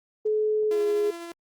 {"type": "tone with pitch glide", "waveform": "sine", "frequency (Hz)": [428.6, 415.4], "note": ["A4", "G#4"], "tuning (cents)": [-45, 0], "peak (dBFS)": -21, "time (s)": [0.25, 1.11], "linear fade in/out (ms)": 10, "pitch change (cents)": -55, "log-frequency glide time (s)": [0.69, 0.8]}
{"type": "tone with tremolo", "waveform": "sawtooth", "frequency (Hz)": 340, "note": "F4", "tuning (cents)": -46, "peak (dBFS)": -31, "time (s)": [0.71, 1.32], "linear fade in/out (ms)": 2, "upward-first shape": "sine", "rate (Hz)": 12, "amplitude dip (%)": 25}
{"effects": ["Opus 24 kbps"]}